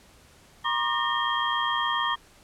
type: tone cluster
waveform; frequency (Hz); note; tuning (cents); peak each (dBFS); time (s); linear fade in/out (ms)
sine; 952 / 1079 / 1198 / 1835 / 3220; A#5 / C#6 / D6 / A#6 / G7; +36 / -47 / +34 / -28 / +46; -30; 0.64-2.16; 20
effects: pink hiss -55 dBFS RMS until 2.43 s + low-pass 11000 Hz 12 dB/octave